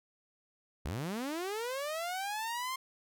sawtooth linear sweep, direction up, 58.27 to 1063 Hz, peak -31 dBFS, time 0.85-2.76 s, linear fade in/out 5 ms, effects none

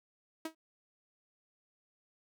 sawtooth tone with exponential decay, 320.2 Hz, D#4, 50 cents sharp, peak -30 dBFS, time 0.45-0.55 s, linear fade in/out 5 ms, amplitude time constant 20 ms, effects none

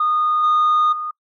sine tone with level steps, 1229 Hz, D#6, 22 cents flat, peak -14 / -11 / -23 dBFS, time 0-1.11 s, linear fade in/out 5 ms, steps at 0.43 / 0.92 s, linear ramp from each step 10 ms, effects noise-tail reverb RT60 0.1 s tail -25 dB re dry + tanh soft clip ceiling -11 dBFS

